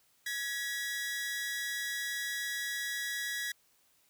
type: tone pair together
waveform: sawtooth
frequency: 1673.4 / 1936 Hz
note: G#6 / B6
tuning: +13 / -35 cents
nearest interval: minor third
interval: 252 cents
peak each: -34 / -33 dBFS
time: 0.26-3.52 s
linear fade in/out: 5 ms
effects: white hiss -69 dBFS RMS until 4.09 s